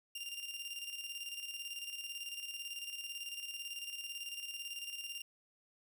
sawtooth tone with tremolo, 2794 Hz, F7, in tune, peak -37 dBFS, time 0.15-5.22 s, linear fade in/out 5 ms, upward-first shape square, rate 18 Hz, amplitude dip 50%, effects none

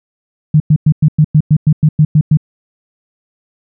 sine tone bursts, 152.6 Hz, D#3, 33 cents flat, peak -4 dBFS, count 12, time 0.54-2.372 s, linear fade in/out 5 ms, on 61 ms, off 100 ms, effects none

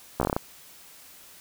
slowing click train, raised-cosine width 1 ms, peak -10 dBFS, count 8, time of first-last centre 0.2-0.365 s, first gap 14 ms, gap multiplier 1.17, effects white hiss -50 dBFS RMS until 1.4 s

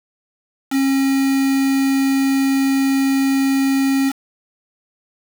triangle tone with quantisation, 270.9 Hz, C#4, 40 cents flat, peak -12 dBFS, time 0.7-4.13 s, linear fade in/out 50 ms, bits 4, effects none

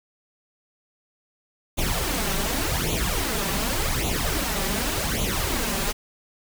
pink noise with flanger, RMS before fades -25 dBFS, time 1.77-5.93 s, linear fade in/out 20 ms, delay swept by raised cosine 0.29 to 5.19 ms, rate 0.87 Hz, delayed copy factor +0.75, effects none

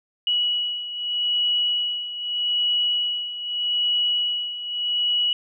sine beating tone pair, 2927 / 2927.81 Hz, F#7 / F#7, -19 / -19 cents, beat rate 0.81 Hz, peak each -22 / -27 dBFS, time 0.27-5.33 s, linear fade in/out 2 ms, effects none

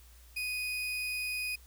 35% pulse tone, 2490 Hz, D#7, 1 cent sharp, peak -31 dBFS, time 0.36-1.56 s, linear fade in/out 10 ms, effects added 60 Hz sine -54 dBFS peak until 1.66 s + white hiss -61 dBFS RMS until 1.66 s

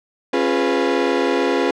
35% pulse chord, C# dominant seventh, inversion none, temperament equal with one note detuned, 271.9 / 349.2 / 415.3 / 493.9 Hz, C#4 / E#4 / G#4 / B4, -33 / 0 / 0 / 0 cents, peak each -20 dBFS, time 0.33-1.71 s, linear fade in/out 5 ms, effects low-pass 4000 Hz 12 dB/octave

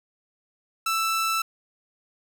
sawtooth tone, 1324 Hz, E6, 7 cents sharp, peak -19 dBFS, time 0.86-1.42 s, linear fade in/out 5 ms, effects none

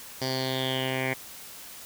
10% pulse tone with low-pass filter sweep, 130.81 Hz, C3, in tune, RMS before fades -29 dBFS, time 0.21-1.14 s, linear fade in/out 10 ms, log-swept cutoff 5100 to 2200 Hz, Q 6.5, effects white hiss -44 dBFS RMS until 1.85 s

